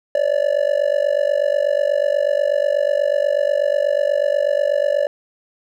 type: tone with amplitude modulation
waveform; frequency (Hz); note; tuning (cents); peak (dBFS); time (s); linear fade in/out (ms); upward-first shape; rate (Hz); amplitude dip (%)
triangle; 578; D5; -28; -9; 0.15-5.07; 2; sine; 48.2; 95
effects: none